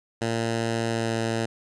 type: tone with pitch glide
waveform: 10% pulse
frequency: 114.6 to 113.61 Hz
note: A#2 to A#2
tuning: -29 to -44 cents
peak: -16 dBFS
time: 0.21-1.46 s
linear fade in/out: 10 ms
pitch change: -15 cents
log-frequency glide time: 0.89-1.14 s
effects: resampled to 22050 Hz